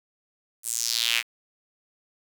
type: tone with high-pass filter sweep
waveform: sawtooth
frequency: 116.54 Hz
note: A#2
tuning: in tune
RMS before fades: -26 dBFS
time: 0.63-1.23 s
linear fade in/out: 50 ms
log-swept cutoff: 9600 to 2200 Hz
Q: 3
effects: 7-bit